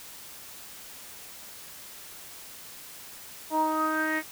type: tone with low-pass filter sweep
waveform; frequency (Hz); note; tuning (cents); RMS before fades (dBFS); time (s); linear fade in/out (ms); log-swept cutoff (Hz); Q
sawtooth; 312.9; D#4; +10; -27; 3.5-4.23; 50; 830 to 2100; 8.3
effects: white hiss -45 dBFS RMS until 4.31 s